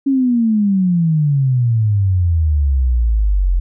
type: exponential sweep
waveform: sine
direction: down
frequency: 278.5 to 42.77 Hz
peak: -11 dBFS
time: 0.06-3.6 s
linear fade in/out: 10 ms
effects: none